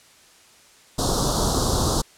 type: band-stop noise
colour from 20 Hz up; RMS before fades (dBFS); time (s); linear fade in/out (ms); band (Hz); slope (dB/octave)
pink; -21; 0.98-2.02; 10; 1300 to 3700; 48
effects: white hiss -52 dBFS RMS until 2.17 s + low-pass 9000 Hz 12 dB/octave